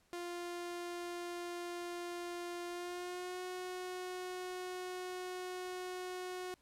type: tone with pitch glide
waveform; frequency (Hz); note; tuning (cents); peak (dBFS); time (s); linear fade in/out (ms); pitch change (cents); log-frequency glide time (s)
sawtooth; 349.2 to 365.3; F4 to F#4; 0 to -22; -37; 0.13-6.54; 0; +78; 2.68-3.42
effects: pink hiss -72 dBFS RMS until 6.61 s + low-pass 12000 Hz 12 dB/octave